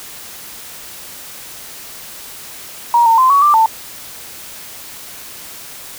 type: tone with pitch steps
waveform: sine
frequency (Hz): 946 / 908 / 1035 / 1125 / 1181 / 891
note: A#5 / A#5 / C6 / C#6 / D6 / A5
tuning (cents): +25 / -46 / -19 / +25 / +9 / +22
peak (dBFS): -7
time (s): 2.94-3.66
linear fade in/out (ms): 2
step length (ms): 120
effects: white hiss -33 dBFS RMS until 5.98 s